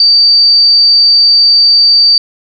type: tone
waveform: sine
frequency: 4626 Hz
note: D8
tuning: 27 cents flat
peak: -3 dBFS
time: 0-2.18 s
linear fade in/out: 2 ms
effects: none